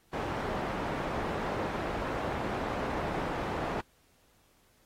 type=low-pass noise; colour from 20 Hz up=white; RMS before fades=-34 dBFS; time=0.13-3.81 s; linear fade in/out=5 ms; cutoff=900 Hz; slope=12 dB/octave; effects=pink hiss -67 dBFS RMS until 4.85 s + AAC 48 kbps